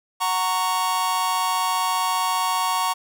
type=chord; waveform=45% pulse; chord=F# major; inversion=none; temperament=just; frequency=740 / 925 / 1110 Hz; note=F#5 / A#5 / C#6; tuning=0 / -14 / +2 cents; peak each=-28 / -24 / -24 dBFS; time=0.2-2.94 s; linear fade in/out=20 ms; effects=none